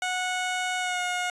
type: tone with pitch glide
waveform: 15% pulse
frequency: 734 to 720.1 Hz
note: F#5 to F#5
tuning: -14 to -47 cents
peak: -20 dBFS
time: 0.02-1.3 s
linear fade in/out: 2 ms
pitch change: -33 cents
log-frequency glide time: 0.79-1.01 s
effects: resampled to 24000 Hz